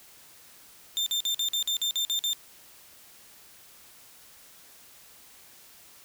35% pulse tone bursts, 3591 Hz, A7, 35 cents sharp, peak -23 dBFS, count 10, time 0.97-2.332 s, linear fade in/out 0 ms, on 93 ms, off 48 ms, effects white hiss -53 dBFS RMS until 6.04 s

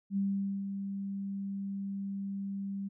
sine tone with ADSR envelope, 197.2 Hz, G3, 11 cents sharp, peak -27 dBFS, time 0.1-2.89 s, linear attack 68 ms, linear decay 470 ms, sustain -7 dB, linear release 19 ms, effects none

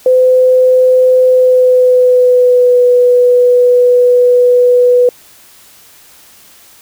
sine tone with pitch glide, 510 to 492.9 Hz, C5 to B4, -44 to -3 cents, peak -4 dBFS, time 0.06-5.09 s, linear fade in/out 2 ms, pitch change -59 cents, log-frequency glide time 1.26-2.82 s, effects white hiss -41 dBFS RMS until 6.81 s

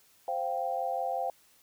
sine chord, C suspended fourth, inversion none, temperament equal, 523.3 / 698.5 / 784 Hz, C5 / F5 / G5, 0 / 0 / 0 cents, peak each -35 / -33 / -33 dBFS, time 0.28-1.3 s, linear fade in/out 2 ms, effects white hiss -63 dBFS RMS until 1.62 s

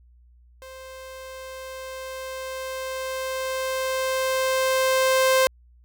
sawtooth tone with level ramp, 523.3 Hz, C5, in tune, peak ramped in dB -36 to -12 dBFS, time 0.62-5.47 s, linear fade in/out 0 ms, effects added 60 Hz sine -51 dBFS peak until 5.84 s

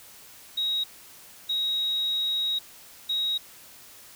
triangle tone bursts at uneven times, 3800 Hz, A#7, 33 cents sharp, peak -21 dBFS, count 3, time 0.57-0.84 / 1.49-2.59 / 3.09-3.38 s, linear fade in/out 10 ms, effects tanh soft clip ceiling -21 dBFS + white hiss -49 dBFS RMS until 4.15 s

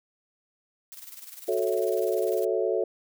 blue noise with tremolo, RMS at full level -42 dBFS, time 0.92-2.45 s, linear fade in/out 0 ms, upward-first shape square, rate 20 Hz, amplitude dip 60%
sine chord, F# minor seventh, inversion none, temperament equal, 370 / 440 / 554.4 / 659.3 Hz, F#4 / A4 / C#5 / E5, 0 / 0 / 0 / 0 cents, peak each -28 / -27 / -30 / -31 dBFS, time 1.48-2.84 s, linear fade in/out 5 ms
effects none

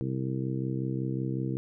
harmonic tone, 65.41 Hz, C2, in tune, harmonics 2 / 3 / 4 / 5 / 6 / 7, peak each -31 / -36 / -38 / -35 / -43 / -42 dBFS, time 0.01-1.57 s, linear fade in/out 0 ms, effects none

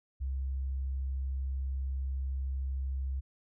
sine tone, 66.6 Hz, C2, 31 cents sharp, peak -31 dBFS, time 0.2-3.21 s, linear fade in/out 20 ms, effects none

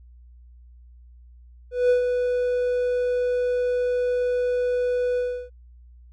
triangle tone with ADSR envelope, 493.9 Hz, B4, in tune, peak -12 dBFS, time 1.71-5.5 s, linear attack 190 ms, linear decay 110 ms, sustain -6 dB, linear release 330 ms, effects added 60 Hz sine -45 dBFS peak until 6.12 s + MP3 48 kbps

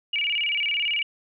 sine tone with vibrato, 2570 Hz, E7, 45 cents flat, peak -22 dBFS, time 0.13-1.03 s, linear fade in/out 5 ms, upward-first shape square, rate 18 Hz, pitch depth 190 cents each way, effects none

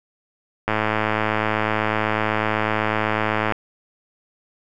click train, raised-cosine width 0.5 ms, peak -5 dBFS, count 308, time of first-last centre 0.68-3.523 s, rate 108 Hz, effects none

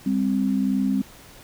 sine tone pair together, 199.4 / 261.6 Hz, G3 / C4, +30 / 0 cents, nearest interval perfect fourth, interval 470 cents, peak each -22 dBFS, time 0.06-1.02 s, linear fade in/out 5 ms, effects pink hiss -47 dBFS RMS until 1.43 s

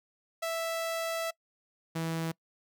sawtooth tone pair in turn, 659.3 / 163.5 Hz, E5 / E3, 0 / -14 cents, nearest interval 2 octaves, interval 2414 cents, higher first, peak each -27 / -27 dBFS, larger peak neither, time 0.42-1.31 / 1.95-2.32 s, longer first, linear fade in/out 10 ms, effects noise-tail reverb RT60 0.1 s tail -24 dB re dry

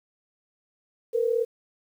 sine tone pair together, 456.4 / 494.8 Hz, A#4 / B4, -37 / +3 cents, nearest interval minor second, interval 140 cents, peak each -23 / -26 dBFS, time 1.13-1.45 s, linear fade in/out 20 ms, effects 9-bit

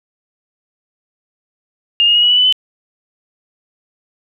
sine tone with pitch steps, 2823 / 2856 / 2889 / 2923 / 2957 / 2991 / 3026 Hz, F7 / F7 / F#7 / F#7 / F#7 / F#7 / F#7, +18 / +38 / -42 / -22 / -2 / +18 / +38 cents, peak -8 dBFS, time 2-2.525 s, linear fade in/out 0 ms, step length 75 ms, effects none

